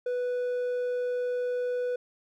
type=tone with hard clipping; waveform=sine; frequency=493.9 Hz; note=B4; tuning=in tune; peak=-28 dBFS; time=0.06-1.96 s; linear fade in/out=5 ms; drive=3 dB; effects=none